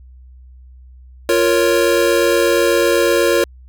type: chord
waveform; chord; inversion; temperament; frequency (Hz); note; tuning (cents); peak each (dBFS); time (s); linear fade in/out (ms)
square; Bb minor; second; equal; 349.2 / 466.2 / 554.4; F4 / Bb4 / Db5; 0 / 0 / 0; -17; 1.29-3.44; 2
effects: added 63 Hz sine -38 dBFS peak until 3.68 s